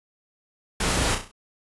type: noise with echo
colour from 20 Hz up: pink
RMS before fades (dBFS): -24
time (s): 0.8-1.15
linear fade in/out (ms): 5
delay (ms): 33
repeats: 5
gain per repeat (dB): -6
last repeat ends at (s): 1.315
effects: resampled to 24000 Hz